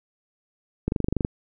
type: click train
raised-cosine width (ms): 3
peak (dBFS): -10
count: 10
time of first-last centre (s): 0.88-1.249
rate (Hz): 24.4
effects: none